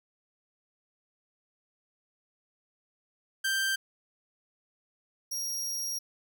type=tone pair in turn; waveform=sawtooth; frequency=1571 / 5631 Hz; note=G6 / F8; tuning=+3 / +13 cents; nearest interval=octave + minor seventh; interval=2210 cents; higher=second; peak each=-23 / -29 dBFS; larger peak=first; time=3.44-3.76 / 5.31-5.99 s; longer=second; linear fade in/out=10 ms; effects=none